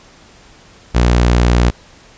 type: tone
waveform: sawtooth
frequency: 59.9 Hz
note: A#1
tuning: 48 cents sharp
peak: -5 dBFS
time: 0.94-1.71 s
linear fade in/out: 20 ms
effects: pink hiss -44 dBFS RMS until 2.17 s + resampled to 16000 Hz